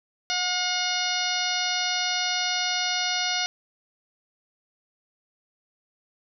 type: harmonic tone with a mistuned harmonic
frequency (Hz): 720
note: F#5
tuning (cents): -47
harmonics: 1 / 2 / 3 / 4 / 5 / 6 / 7 / 8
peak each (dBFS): -32 / -32 / -32 / -32 / -32 / -32 / -32 / -32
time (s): 0.3-3.46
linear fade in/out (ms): 0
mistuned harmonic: 1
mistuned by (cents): +16
effects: none